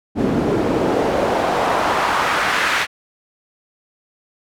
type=noise with band-pass filter sweep; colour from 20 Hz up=pink; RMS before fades=-18 dBFS; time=0.15-2.87 s; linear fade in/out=50 ms; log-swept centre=260 to 1900 Hz; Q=1.4; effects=none